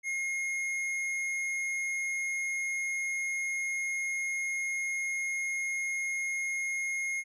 sine tone with tanh clipping, 2147 Hz, C7, 44 cents sharp, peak -32 dBFS, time 0.03-7.24 s, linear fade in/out 50 ms, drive 13 dB, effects low-pass 12000 Hz 12 dB/octave

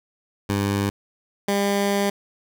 15% pulse tone pair in turn, 100.3 / 200.6 Hz, G2 / G3, +40 / +40 cents, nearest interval octave, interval 1200 cents, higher second, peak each -14 / -13 dBFS, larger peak second, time 0.49-0.9 / 1.48-2.1 s, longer second, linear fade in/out 5 ms, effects none

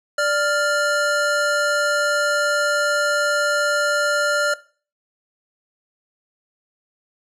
square tone pair together, 587.3 / 1397.9 Hz, D5 / F6, 0 / +1 cents, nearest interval octave + minor third, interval 1501 cents, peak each -21 dBFS, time 0.18-4.54 s, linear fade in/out 5 ms, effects noise-tail reverb RT60 0.4 s tail -18 dB re dry + low-pass 9000 Hz 12 dB/octave

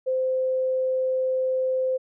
sine tone, 518 Hz, C5, 17 cents flat, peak -21 dBFS, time 0.06-1.98 s, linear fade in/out 20 ms, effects none

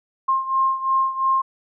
sine beating tone pair, 1062 / 1064.9 Hz, C6 / C6, +25 / +30 cents, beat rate 2.9 Hz, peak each -19 / -23 dBFS, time 0.28-1.42 s, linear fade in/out 10 ms, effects none

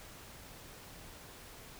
silence, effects pink hiss -52 dBFS RMS until 1.79 s

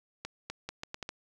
accelerating click train, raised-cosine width 0.2 ms, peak -20 dBFS, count 7, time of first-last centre 0.25-1.091 s, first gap 250 ms, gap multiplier 0.76, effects none

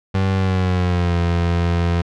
30% pulse tone with pitch glide, 95.8 to 85.84 Hz, G2 to F2, -39 to -29 cents, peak -13 dBFS, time 0.14-2.02 s, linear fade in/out 10 ms, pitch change -190 cents, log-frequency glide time 0.35-1.18 s, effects low-pass 4000 Hz 12 dB/octave

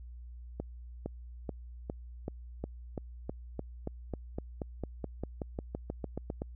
accelerating click train, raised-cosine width 2 ms, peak -22 dBFS, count 24, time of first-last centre 0.6-6.419 s, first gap 460 ms, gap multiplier 0.94, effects added 60 Hz sine -44 dBFS peak until 6.55 s

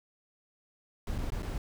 brown noise with dropouts, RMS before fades -34 dBFS, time 1.07-1.58 s, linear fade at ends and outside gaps 2 ms, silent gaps 1.181-1.185 / 1.303-1.32 / 1.423-1.429 s, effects none

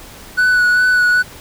triangle tone with vibrato, 1480 Hz, F#6, in tune, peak -8 dBFS, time 0.37-1.23 s, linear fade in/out 20 ms, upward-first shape sine, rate 2.5 Hz, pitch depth 20 cents each way, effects pink hiss -37 dBFS RMS until 1.4 s

